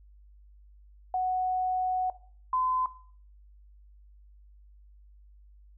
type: tone pair in turn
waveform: sine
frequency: 740 / 1022.1 Hz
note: F#5 / C6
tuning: 0 / -41 cents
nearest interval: tritone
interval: 559 cents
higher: second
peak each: -25 / -24 dBFS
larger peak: second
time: 1.14-2.1 / 2.53-2.86 s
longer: first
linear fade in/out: 2 ms
effects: noise-tail reverb RT60 0.5 s tail -17 dB re dry + added 50 Hz sine -52 dBFS peak until 5.77 s